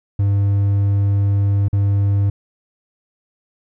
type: tone with dropouts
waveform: triangle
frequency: 100 Hz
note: G2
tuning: 35 cents sharp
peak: -11 dBFS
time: 0.19-2.3 s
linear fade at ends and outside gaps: 5 ms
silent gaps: 1.684-1.729 s
effects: none